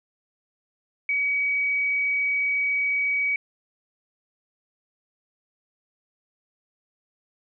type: tone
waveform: sine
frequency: 2267 Hz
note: C#7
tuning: 38 cents sharp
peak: -21 dBFS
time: 1.09-3.36 s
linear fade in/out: 2 ms
effects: none